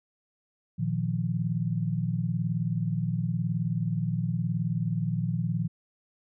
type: chord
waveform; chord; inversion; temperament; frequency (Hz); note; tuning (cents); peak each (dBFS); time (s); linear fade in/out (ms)
sine; Bb suspended fourth; none; equal; 116.54 / 155.56 / 174.61; Bb2 / Eb3 / F3; 0 / 0 / 0; -30; 0.78-5.68; 20
effects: none